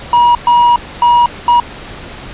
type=tone bursts at uneven times; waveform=triangle; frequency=959 Hz; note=A#5; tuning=49 cents sharp; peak=-3 dBFS; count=4; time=0.13-0.35 / 0.47-0.76 / 1.02-1.26 / 1.48-1.6 s; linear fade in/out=2 ms; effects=pink hiss -29 dBFS RMS until 2.33 s + resampled to 8000 Hz